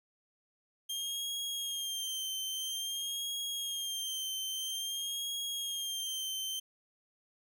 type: tone with vibrato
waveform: sawtooth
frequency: 3195 Hz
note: G7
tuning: 32 cents sharp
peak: -32 dBFS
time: 0.89-6.6 s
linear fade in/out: 10 ms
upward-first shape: sine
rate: 0.5 Hz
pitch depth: 51 cents each way
effects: none